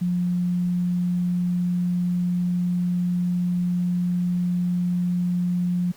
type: tone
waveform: sine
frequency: 177.5 Hz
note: F3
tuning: 28 cents sharp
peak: -20 dBFS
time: 0.01-5.92 s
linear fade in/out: 10 ms
effects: pink hiss -51 dBFS RMS until 5.96 s